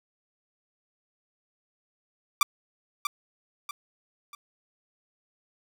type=tone with echo; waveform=sawtooth; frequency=1174.7 Hz; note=D6; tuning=in tune; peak=-14 dBFS; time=2.41-2.43 s; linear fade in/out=2 ms; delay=640 ms; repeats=3; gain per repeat=-8 dB; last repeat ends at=4.35 s; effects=none